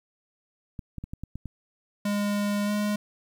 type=clicks; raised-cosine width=5 ms; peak=-23 dBFS; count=7; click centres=0.792 / 0.983 / 1.04 / 1.135 / 1.236 / 1.356 / 1.457 s
type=tone with pitch glide; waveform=square; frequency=204.8 to 207.9 Hz; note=G#3 to G#3; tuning=-24 to +2 cents; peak=-25 dBFS; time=2.05-2.96 s; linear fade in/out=5 ms; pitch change=+26 cents; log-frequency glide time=2.65-2.71 s
effects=10-bit